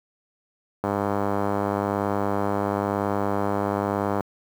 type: click train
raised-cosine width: 1 ms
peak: -10 dBFS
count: 341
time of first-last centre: 0.84-4.206 s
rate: 101 Hz
effects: high-pass 80 Hz 12 dB/octave + 7-bit